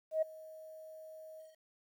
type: tone with ADSR envelope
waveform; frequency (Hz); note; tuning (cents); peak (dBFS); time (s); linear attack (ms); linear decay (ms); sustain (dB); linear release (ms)
sine; 632; D#5; +27; -26; 0.11-1.57; 110; 11; -22; 180
effects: tanh soft clip ceiling -22 dBFS + 11-bit